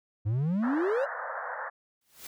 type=exponential sweep; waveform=triangle; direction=up; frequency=99.2 to 587.3 Hz; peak=-23 dBFS; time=0.25-1.06 s; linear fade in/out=20 ms
type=band-pass noise; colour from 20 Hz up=white; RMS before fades=-36 dBFS; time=0.62-1.7 s; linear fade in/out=20 ms; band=490 to 1800 Hz; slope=96 dB/octave
type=noise with exponential growth; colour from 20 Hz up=white; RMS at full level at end=-40 dBFS; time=2.01-2.27 s; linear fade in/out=5 ms; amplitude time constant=56 ms
effects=none